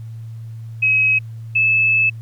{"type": "tone pair in turn", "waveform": "sine", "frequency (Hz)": [2550, 2611], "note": ["D#7", "E7"], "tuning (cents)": [42, -17], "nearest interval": "unison", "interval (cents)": 41, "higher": "second", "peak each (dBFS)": -12, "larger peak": "neither", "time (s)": [[0.82, 1.19], [1.55, 2.1]], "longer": "second", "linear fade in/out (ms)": 10, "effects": ["added 113 Hz sine -29 dBFS peak until 2.21 s", "pink hiss -57 dBFS RMS until 2.21 s"]}